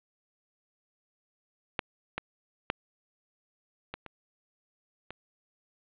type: clicks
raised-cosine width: 0.3 ms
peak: -11 / -15 / -10 / -20 / -26 / -22 dBFS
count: 6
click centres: 1.792 / 2.18 / 2.701 / 3.94 / 4.063 / 5.106 s
effects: resampled to 8000 Hz + 7-bit